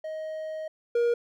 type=tone pair in turn; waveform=triangle; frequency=628 / 473.6 Hz; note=D#5 / A#4; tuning=+16 / +27 cents; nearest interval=perfect fourth; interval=489 cents; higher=first; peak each=-30 / -19 dBFS; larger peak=second; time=0.04-0.68 / 0.95-1.14 s; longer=first; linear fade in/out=5 ms; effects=none